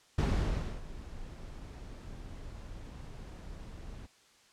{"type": "noise with ADSR envelope", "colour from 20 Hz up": "brown", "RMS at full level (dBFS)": -26, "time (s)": [0.18, 4.07], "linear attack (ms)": 6, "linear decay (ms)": 620, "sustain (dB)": -19, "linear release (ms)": 20, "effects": ["white hiss -63 dBFS RMS until 4.52 s", "low-pass 7000 Hz 12 dB/octave"]}